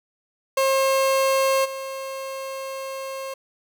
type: tone with level steps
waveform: 30% pulse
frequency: 536 Hz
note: C5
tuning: 42 cents sharp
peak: -15 / -27 dBFS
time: 0.57-3.34 s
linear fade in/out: 5 ms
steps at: 1.64 s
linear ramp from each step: 20 ms
effects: none